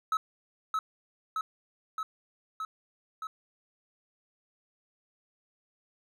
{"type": "tone with echo", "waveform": "triangle", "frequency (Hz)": 1292, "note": "E6", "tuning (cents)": -35, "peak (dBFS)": -23, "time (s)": [0.12, 0.17], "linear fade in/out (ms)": 2, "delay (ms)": 620, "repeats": 5, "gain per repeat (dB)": -2, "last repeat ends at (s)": 3.27, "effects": []}